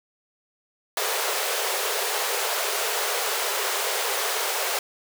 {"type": "high-pass noise", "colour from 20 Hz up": "pink", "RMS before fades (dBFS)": -26, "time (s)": [0.97, 4.79], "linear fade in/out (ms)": 2, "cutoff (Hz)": 390, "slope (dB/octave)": 96, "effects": []}